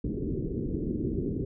white low-pass noise, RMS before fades -31 dBFS, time 0.04-1.45 s, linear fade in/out 5 ms, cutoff 400 Hz, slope 48 dB/octave, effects none

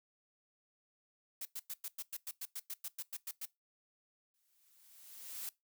blue noise bursts, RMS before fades -42 dBFS, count 15, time 1.41-3.455 s, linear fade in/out 5 ms, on 43 ms, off 100 ms
blue noise with exponential growth, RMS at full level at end -41 dBFS, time 4.34-5.49 s, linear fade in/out 1 ms, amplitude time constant 250 ms
effects noise-tail reverb RT60 0.2 s tail -21 dB re dry

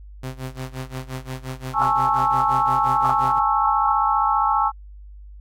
sawtooth tone with tremolo, 130 Hz, C3, 11 cents flat, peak -23 dBFS, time 0.23-3.39 s, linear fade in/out 5 ms, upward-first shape sine, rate 5.7 Hz, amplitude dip 90%
sine chord, A major seventh, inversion third, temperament just, 825 / 880 / 1100 / 1320 Hz, G#5 / A5 / C#6 / E6, -12 / 0 / -14 / +2 cents, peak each -22 dBFS, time 1.73-4.72 s, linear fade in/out 50 ms
effects added 50 Hz sine -38 dBFS peak until 5.4 s + AAC 48 kbps

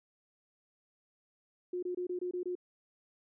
sine tone bursts, 359.2 Hz, F4, 49 cents sharp, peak -33 dBFS, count 7, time 1.73-2.553 s, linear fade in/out 5 ms, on 97 ms, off 24 ms, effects none

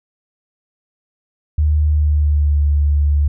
sine tone with pitch glide, 75.7 to 72.91 Hz, D#2 to D2, -47 to -12 cents, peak -11 dBFS, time 1.58-3.28 s, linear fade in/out 5 ms, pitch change -65 cents, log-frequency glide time 1.87-2.61 s, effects none

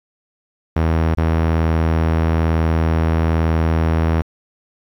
sawtooth tone with dropouts, 81.1 Hz, E2, 28 cents flat, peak -10 dBFS, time 0.76-4.22 s, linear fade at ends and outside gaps 5 ms, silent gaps 1.149-1.173 s, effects low-pass 2000 Hz 12 dB/octave + 8-bit

